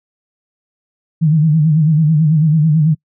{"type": "tone with vibrato", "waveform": "sine", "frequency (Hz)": 155.56, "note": "D#3", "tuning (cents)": 0, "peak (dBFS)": -8, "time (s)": [1.21, 2.95], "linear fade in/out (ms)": 20, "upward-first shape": "sine", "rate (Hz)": 9.1, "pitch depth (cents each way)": 90, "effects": ["noise-tail reverb RT60 0.1 s tail -26 dB re dry"]}